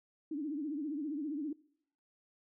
sine tone with vibrato, 295.9 Hz, D4, 13 cents sharp, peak -35 dBFS, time 0.31-1.53 s, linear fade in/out 5 ms, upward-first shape triangle, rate 15 Hz, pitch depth 170 cents each way, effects noise-tail reverb RT60 0.7 s tail -24 dB re dry

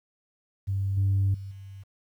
sine tone with level steps, 97.7 Hz, G2, 5 cents flat, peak -24 / -19 / -35 / -40 dBFS, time 0.67-1.84 s, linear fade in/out 20 ms, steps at 0.97 / 1.34 / 1.51 s, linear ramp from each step 5 ms, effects tanh soft clip ceiling -18 dBFS + 10-bit

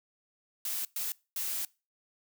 blue noise bursts at uneven times, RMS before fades -34 dBFS, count 3, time 0.65-0.85 / 0.96-1.12 / 1.36-1.65 s, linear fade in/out 2 ms, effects noise-tail reverb RT60 0.3 s tail -23 dB re dry

